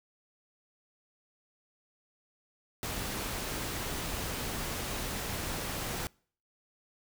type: noise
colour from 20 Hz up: pink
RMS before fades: -36 dBFS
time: 2.83-6.07 s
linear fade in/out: 0 ms
effects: noise-tail reverb RT60 0.5 s tail -26 dB re dry